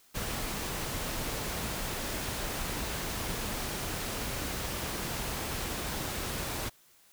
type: noise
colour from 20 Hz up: pink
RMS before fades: -35 dBFS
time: 0.14-6.7 s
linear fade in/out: 20 ms
effects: white hiss -62 dBFS RMS until 7.12 s